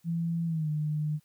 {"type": "tone with pitch glide", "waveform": "sine", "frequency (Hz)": [167.4, 151.74], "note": ["E3", "D#3"], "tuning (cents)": [27, -43], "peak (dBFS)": -27, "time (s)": [0.04, 1.2], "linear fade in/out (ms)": 50, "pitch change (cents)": -170, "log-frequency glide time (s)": [0.46, 0.69], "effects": ["white hiss -69 dBFS RMS until 1.24 s"]}